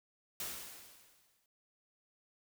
white noise with exponential decay, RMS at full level -39 dBFS, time 0.4-1.46 s, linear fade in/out 2 ms, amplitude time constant 230 ms, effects none

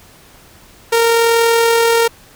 sawtooth tone with amplitude modulation, 462 Hz, A#4, 16 cents flat, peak -5 dBFS, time 0.92-2.08 s, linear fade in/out 10 ms, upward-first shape sine, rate 40.9 Hz, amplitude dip 25%, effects pink hiss -44 dBFS RMS until 2.35 s

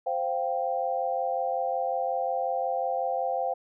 sine chord, C suspended fourth, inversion none, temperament equal, 523.3 / 698.5 / 784 Hz, C5 / F5 / G5, 0 / 0 / 0 cents, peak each -30 dBFS, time 0.06-3.54 s, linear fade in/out 10 ms, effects none

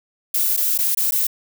violet noise with dropouts, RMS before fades -19 dBFS, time 0.34-1.27 s, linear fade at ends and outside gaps 5 ms, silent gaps 0.566-0.573 / 0.778-0.787 / 0.949-0.972 / 1.11-1.121 s, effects none

